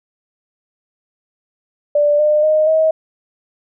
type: tone with pitch steps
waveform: sine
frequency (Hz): 587.3 / 602.8 / 618.6 / 634.9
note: D5 / D5 / D#5 / D#5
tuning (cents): 0 / +45 / -10 / +35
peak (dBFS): -10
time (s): 1.95-2.91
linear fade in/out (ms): 5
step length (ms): 240
effects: none